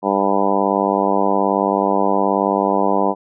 harmonic tone, 98.8 Hz, G2, 14 cents sharp, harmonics 2 / 3 / 4 / 5 / 6 / 7 / 8 / 9 / 10, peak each -23 / -23 / -23 / -23 / -23 / -23 / -23 / -23 / -23 dBFS, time 0.02-3.15 s, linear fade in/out 50 ms, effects none

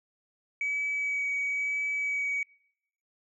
sine tone with vibrato, 2275 Hz, C#7, 44 cents sharp, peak -26 dBFS, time 0.61-2.43 s, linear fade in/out 2 ms, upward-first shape sine, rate 1 Hz, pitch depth 11 cents each way, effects noise-tail reverb RT60 0.8 s tail -26 dB re dry + tanh soft clip ceiling -24 dBFS

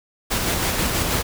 pink noise with tremolo, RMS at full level -21 dBFS, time 0.3-1.23 s, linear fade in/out 20 ms, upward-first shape square, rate 6.2 Hz, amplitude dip 25%, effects none

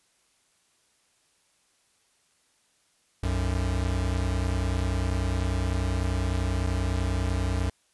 square tone pair together, 61.8 / 91.9 Hz, B1 / F#2, +2 / -11 cents, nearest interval perfect fifth, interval 687 cents, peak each -28 dBFS, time 3.23-7.7 s, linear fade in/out 5 ms, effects white hiss -67 dBFS RMS until 7.93 s + resampled to 24000 Hz

